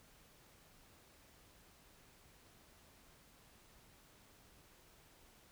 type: silence
effects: pink hiss -65 dBFS RMS until 5.51 s